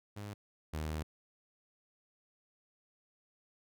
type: tone pair in turn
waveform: sawtooth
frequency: 102.9 / 77.49 Hz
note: G#2 / D#2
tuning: -16 / -7 cents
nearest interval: perfect fourth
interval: 491 cents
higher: first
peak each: -38 / -32 dBFS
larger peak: second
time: 0.16-0.34 / 0.73-1.03 s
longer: second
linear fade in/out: 10 ms
effects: none